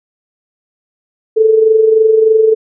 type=tone with amplitude modulation; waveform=sine; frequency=440 Hz; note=A4; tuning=in tune; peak=-3 dBFS; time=1.36-2.55 s; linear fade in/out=20 ms; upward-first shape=sine; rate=23.3 Hz; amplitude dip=55%; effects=none